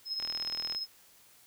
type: tone with tremolo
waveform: sine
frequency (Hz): 5150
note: E8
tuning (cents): -41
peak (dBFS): -30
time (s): 0.05-0.87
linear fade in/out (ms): 50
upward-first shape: triangle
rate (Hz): 17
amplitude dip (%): 60
type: click train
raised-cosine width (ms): 0.2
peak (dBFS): -24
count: 23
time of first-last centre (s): 0.2-0.749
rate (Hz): 40.1
effects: white hiss -60 dBFS RMS until 1.46 s